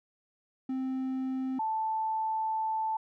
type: tone pair in turn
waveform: triangle / sine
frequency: 261.6 / 879.9 Hz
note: C4 / A5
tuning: 0 / 0 cents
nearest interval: octave + major sixth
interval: 2100 cents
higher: second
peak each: -28 dBFS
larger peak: neither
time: 0.69-1.59 / 1.59-2.97 s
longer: second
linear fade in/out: 5 ms
effects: none